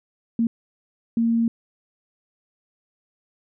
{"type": "tone bursts at uneven times", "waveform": "sine", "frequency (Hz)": 230.4, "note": "A#3", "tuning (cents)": -20, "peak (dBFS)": -17, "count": 2, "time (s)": [[0.39, 0.47], [1.17, 1.48]], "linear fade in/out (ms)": 2, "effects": []}